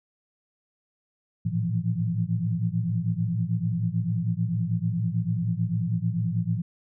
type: tone cluster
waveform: sine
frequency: 109.3 / 116 / 165 / 174.1 Hz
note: A2 / A#2 / E3 / F3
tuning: -11 / -8 / +2 / -5 cents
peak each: -29 dBFS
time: 1.45-6.62 s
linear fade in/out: 10 ms
effects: none